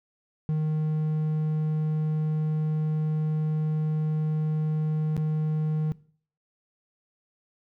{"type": "tone with dropouts", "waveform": "triangle", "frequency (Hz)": 154.8, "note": "D#3", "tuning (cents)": -9, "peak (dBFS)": -21, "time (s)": [0.49, 5.92], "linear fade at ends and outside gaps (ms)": 0, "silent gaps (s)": [5.166, 5.177], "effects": ["noise-tail reverb RT60 0.5 s tail -20 dB re dry"]}